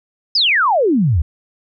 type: exponential sweep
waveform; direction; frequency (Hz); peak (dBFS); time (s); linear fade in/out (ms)
sine; down; 5274 to 69; -11; 0.35-1.22; 5
effects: none